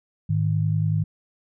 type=tone pair together; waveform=sine; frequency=104.94 / 155.56 Hz; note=G#2 / D#3; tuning=+18 / 0 cents; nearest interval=perfect fifth; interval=682 cents; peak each=-22 dBFS; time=0.29-1.04 s; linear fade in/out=10 ms; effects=none